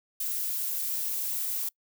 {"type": "noise with high-pass filter sweep", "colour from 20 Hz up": "violet", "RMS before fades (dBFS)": -31, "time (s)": [0.2, 1.69], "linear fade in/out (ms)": 5, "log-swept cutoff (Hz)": [390, 820], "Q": 3.6, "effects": ["noise-tail reverb RT60 0.1 s tail -25 dB re dry"]}